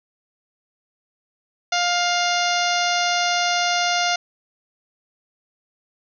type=harmonic tone; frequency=704 Hz; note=F5; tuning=14 cents sharp; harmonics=1 / 2 / 3 / 4 / 5 / 6 / 7 / 8 / 9; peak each=-22 / -25 / -27 / -28 / -29 / -30 / -30 / -31 / -32 dBFS; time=1.72-4.16 s; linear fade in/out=5 ms; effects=none